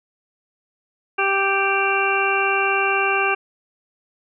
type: harmonic tone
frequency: 392 Hz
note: G4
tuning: in tune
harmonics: 1 / 2 / 3 / 4 / 6 / 7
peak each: -24 / -24 / -24 / -24 / -24 / -24 dBFS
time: 1.18-3.35 s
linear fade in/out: 10 ms
effects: none